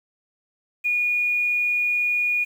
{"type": "tone with quantisation", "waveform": "sine", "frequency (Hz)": 2446, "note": "D#7", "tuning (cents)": -30, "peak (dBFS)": -19, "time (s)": [0.84, 2.45], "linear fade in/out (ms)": 20, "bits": 8, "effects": []}